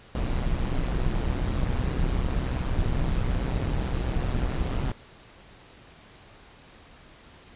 brown noise with amplitude modulation, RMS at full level -23 dBFS, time 0.15-4.92 s, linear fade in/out 2 ms, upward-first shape sine, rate 127 Hz, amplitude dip 65%, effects pink hiss -51 dBFS RMS until 7.55 s + resampled to 8000 Hz

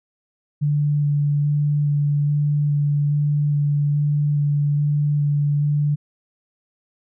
sine tone with vibrato, 146.1 Hz, D3, 9 cents flat, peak -16 dBFS, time 0.61-5.96 s, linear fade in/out 20 ms, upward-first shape square, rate 1.2 Hz, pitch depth 9 cents each way, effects none

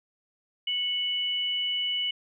sine tone pair together, 2200 / 2960 Hz, C#7 / F#7, -14 / 0 cents, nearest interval perfect fourth, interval 514 cents, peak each -36 / -26 dBFS, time 0.67-2.11 s, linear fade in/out 5 ms, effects none

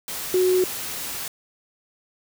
sine tone in noise, 368.1 Hz, F#4, 9 cents flat, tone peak -16 dBFS, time 0.34-0.64 s, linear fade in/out 2 ms, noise white, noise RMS -31 dBFS, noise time 0.08-1.28 s, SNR +12 dB, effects none

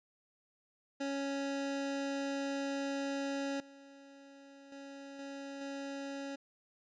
25% pulse tone with level steps, 277.2 Hz, C#4, in tune, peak -31 / -50 / -43 / -39 / -36 dBFS, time 1-6.36 s, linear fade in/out 10 ms, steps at 3.6 / 4.72 / 5.19 / 5.61 s, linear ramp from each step 2 ms, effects resampled to 16000 Hz

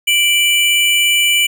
square tone pair together, 2343 / 2960 Hz, D7 / F#7, -5 / 0 cents, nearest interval major third, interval 405 cents, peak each -14 dBFS, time 0.07-1.47 s, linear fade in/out 10 ms, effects none

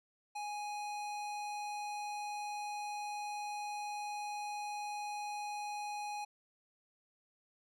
square tone with low-pass filter, 830.6 Hz, G#5, in tune, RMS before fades -41 dBFS, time 0.35-6.25 s, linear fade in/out 10 ms, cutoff 8900 Hz, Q 0.75, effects none

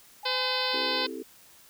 sine tone, 830.6 Hz, G#5, in tune, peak -38 dBFS, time 0.23-1.05 s, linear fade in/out 5 ms
harmonic tone, 510 Hz, C5, 44 cents flat, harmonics 1 / 2 / 3 / 4 / 5 / 6 / 7 / 8 / 9 / 10, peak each -34 / -35 / -36 / -38 / -36 / -36 / -34 / -33 / -35 / -38 dBFS, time 0.25-1.07 s, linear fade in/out 10 ms
sine chord, A minor seventh, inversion first, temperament equal with one note detuned, 261.6 / 329.6 / 395.4 / 440 Hz, C4 / E4 / G4 / A4, 0 / 0 / +15 / 0 cents, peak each -40 dBFS, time 0.73-1.23 s, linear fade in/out 10 ms
effects white hiss -55 dBFS RMS until 1.69 s

